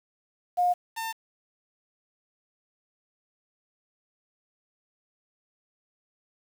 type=tone pair in turn; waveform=sine / sawtooth; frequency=714 / 899.6 Hz; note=F5 / A5; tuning=+38 / +38 cents; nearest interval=major third; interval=400 cents; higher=second; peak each=-20 / -27 dBFS; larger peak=first; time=0.57-0.74 / 0.96-1.13 s; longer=neither; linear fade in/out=20 ms; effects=8-bit